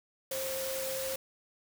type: tone in noise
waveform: sine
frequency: 530 Hz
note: C5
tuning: 22 cents sharp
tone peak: -35 dBFS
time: 0.31-1.16 s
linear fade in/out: 5 ms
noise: white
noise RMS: -38 dBFS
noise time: 0.31-1.16 s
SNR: 0 dB
effects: none